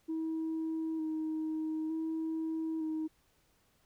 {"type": "tone with vibrato", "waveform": "sine", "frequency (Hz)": 317.8, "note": "D#4", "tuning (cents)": 37, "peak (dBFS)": -31, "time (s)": [0.08, 3.08], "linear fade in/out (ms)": 20, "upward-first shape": "square", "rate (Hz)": 0.55, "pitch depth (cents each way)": 18, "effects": ["tanh soft clip ceiling -30 dBFS", "pink hiss -71 dBFS RMS until 3.85 s"]}